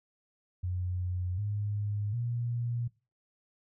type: tone with pitch steps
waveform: sine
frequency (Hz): 90.5 / 103.5 / 119.1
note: F#2 / G#2 / A#2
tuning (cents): -38 / -5 / +38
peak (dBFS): -30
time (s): 0.63-2.88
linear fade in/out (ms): 10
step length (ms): 750
effects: noise-tail reverb RT60 0.3 s tail -20 dB re dry